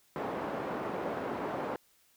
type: band-pass noise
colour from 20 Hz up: pink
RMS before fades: -36 dBFS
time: 0.16-1.76 s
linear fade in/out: 0 ms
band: 300 to 1000 Hz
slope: 12 dB/octave
effects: white hiss -67 dBFS RMS until 2.16 s